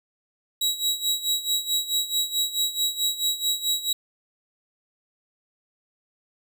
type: tone with tremolo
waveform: sawtooth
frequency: 3866 Hz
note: B7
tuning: 38 cents flat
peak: -17 dBFS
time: 0.61-3.93 s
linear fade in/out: 5 ms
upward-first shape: sine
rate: 4.6 Hz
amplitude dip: 80%
effects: none